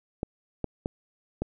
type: clicks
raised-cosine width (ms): 2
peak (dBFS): -15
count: 4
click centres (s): 0.231 / 0.643 / 0.859 / 1.42
effects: none